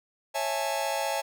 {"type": "chord", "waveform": "45% pulse", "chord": "A major seventh", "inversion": "first", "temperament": "just", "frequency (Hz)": [550, 660, 825, 880], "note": ["C#5", "E5", "G#5", "A5"], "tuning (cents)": [-14, 2, -12, 0], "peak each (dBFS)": -33, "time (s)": [0.34, 1.22], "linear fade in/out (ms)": 20, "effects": []}